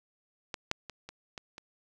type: clicks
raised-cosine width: 0.2 ms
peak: -18 / -11 / -24 / -26 / -23 / -27 dBFS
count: 6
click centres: 0.542 / 0.714 / 0.897 / 1.09 / 1.378 / 1.581 s
effects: none